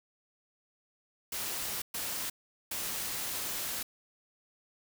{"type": "noise bursts at uneven times", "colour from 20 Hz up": "white", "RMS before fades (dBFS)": -36, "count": 3, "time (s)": [[1.32, 1.82], [1.94, 2.3], [2.71, 3.83]], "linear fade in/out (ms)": 5, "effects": []}